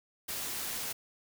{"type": "noise", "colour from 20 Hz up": "white", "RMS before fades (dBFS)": -37, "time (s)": [0.28, 0.93], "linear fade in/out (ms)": 10, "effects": []}